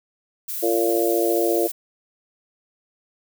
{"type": "noise", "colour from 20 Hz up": "violet", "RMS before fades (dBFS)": -29, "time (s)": [0.48, 1.72], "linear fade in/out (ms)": 10}
{"type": "harmonic tone", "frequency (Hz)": 114.6, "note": "A#2", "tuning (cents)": -29, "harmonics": [3, 4, 5, 6], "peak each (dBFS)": [-21, -23, -25, -27], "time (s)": [0.62, 1.68], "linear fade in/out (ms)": 20}
{"effects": []}